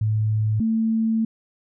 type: tone pair in turn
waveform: sine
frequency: 108.1 / 223.3 Hz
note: A2 / A3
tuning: -30 / +26 cents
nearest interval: octave + minor second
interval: 1256 cents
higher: second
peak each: -18 dBFS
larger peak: neither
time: 0.01-0.6 / 0.6-1.25 s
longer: second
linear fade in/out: 5 ms
effects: none